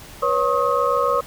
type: tone cluster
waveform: sine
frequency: 490 / 557 / 1083 / 1264 Hz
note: B4 / C#5 / C#6 / D#6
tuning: -14 / +8 / -41 / +27 cents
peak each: -22 dBFS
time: 0.22-1.21 s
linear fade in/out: 10 ms
effects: pink hiss -41 dBFS RMS until 1.26 s